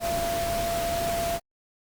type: tone in noise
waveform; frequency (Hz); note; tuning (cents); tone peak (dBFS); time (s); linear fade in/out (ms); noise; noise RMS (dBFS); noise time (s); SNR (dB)
sine; 680; F5; -46; -26; 0-1.4; 50; pink; -32; 0-1.4; +3
effects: Opus 48 kbps